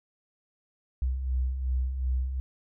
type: beating tone pair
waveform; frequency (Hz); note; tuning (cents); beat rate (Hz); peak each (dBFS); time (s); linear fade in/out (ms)
sine; 61.74 / 64.44; B1 / C2; 0 / -26; 2.7; -35 / -26; 1.02-2.4; 0
effects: none